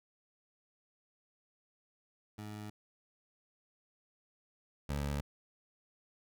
20% pulse tone pair in turn, 105.5 / 71.47 Hz, G#2 / D2, +28 / -47 cents, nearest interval perfect fifth, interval 675 cents, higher first, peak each -38 / -29 dBFS, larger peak second, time 2.38-2.7 / 4.89-5.21 s, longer neither, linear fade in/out 5 ms, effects none

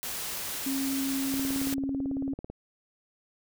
white noise, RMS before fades -35 dBFS, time 0.03-1.74 s, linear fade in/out 0 ms
sine tone with pitch glide, 270.7 to 272.6 Hz, C#4 to C#4, -41 to -29 cents, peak -28 dBFS, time 0.66-2.34 s, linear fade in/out 5 ms, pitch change +12 cents, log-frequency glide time 1.24-1.74 s
click train, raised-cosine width 2 ms, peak -25 dBFS, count 22, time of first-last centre 1.34-2.5 s, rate 18.1 Hz
effects none

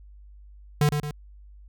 square tone with echo, 147.9 Hz, D3, 13 cents sharp, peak -18 dBFS, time 0.81-0.89 s, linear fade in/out 2 ms, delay 110 ms, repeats 2, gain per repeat -6 dB, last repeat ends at 1.11 s, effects added 50 Hz sine -45 dBFS peak until 1.68 s

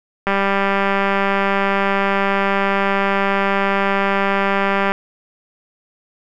click train, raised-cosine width 0.5 ms, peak -3 dBFS, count 917, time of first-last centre 0.27-4.92 s, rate 197 Hz, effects none

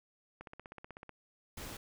click train, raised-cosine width 0.5 ms, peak -32 dBFS, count 12, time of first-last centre 0.41-1.093 s, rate 16.1 Hz
pink noise, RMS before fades -45 dBFS, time 1.57-1.77 s, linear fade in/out 5 ms
effects none

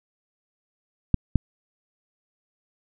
clicks, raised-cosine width 5 ms, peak -5 dBFS, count 2, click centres 1.143 / 1.357 s, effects none

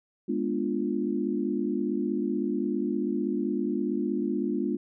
sine chord, G# diminished seventh, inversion none, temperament equal with one note detuned, 207.7 / 244.2 / 293.7 / 349.2 Hz, G#3 / B3 / D4 / F4, 0 / -19 / 0 / 0 cents, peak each -31 dBFS, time 0.28-4.77 s, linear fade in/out 10 ms, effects none

